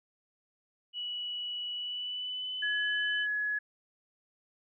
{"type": "tone with pitch glide", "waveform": "sine", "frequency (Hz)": [2939, 3013], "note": ["F#7", "F#7"], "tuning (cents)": [-12, 31], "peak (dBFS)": -34, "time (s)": [0.93, 3.27], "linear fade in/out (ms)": 50, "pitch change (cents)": 43, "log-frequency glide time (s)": [1.73, 2.51]}
{"type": "tone", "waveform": "sine", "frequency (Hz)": 1690, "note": "G#6", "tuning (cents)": 30, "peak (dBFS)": -29, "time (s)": [2.62, 3.59], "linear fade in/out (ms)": 10}
{"effects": []}